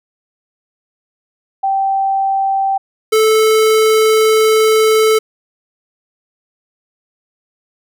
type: tone pair in turn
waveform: sine / square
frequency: 779 / 437.2 Hz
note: G5 / A4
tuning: -11 / -11 cents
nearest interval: minor seventh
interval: 1000 cents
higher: first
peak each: -12 / -9 dBFS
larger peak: second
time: 1.63-2.78 / 3.12-5.19 s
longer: second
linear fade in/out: 10 ms
effects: none